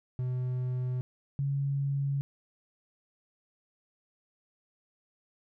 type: tone pair in turn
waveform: triangle / sine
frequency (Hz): 126.3 / 139.43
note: B2 / C#3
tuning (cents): +39 / +10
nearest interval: major second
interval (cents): 171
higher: second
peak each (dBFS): -27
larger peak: neither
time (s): 0.19-1.01 / 1.39-2.21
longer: neither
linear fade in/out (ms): 0
effects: none